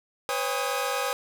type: tone cluster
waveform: sawtooth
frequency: 501 / 550 / 807 / 1255 Hz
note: B4 / C#5 / G#5 / D#6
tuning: +25 / -14 / -50 / +15 cents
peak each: -28 dBFS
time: 0.29-1.13 s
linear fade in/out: 0 ms
effects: none